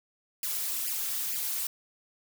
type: noise with flanger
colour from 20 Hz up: blue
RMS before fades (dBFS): -32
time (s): 0.43-1.67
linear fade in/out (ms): 2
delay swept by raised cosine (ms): 0.4 to 5.3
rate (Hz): 2.2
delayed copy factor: +0.85
effects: none